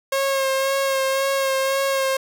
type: tone with vibrato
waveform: sawtooth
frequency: 540 Hz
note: C#5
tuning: 45 cents flat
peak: -15 dBFS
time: 0.12-2.17 s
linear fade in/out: 5 ms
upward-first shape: sine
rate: 1.9 Hz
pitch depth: 23 cents each way
effects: none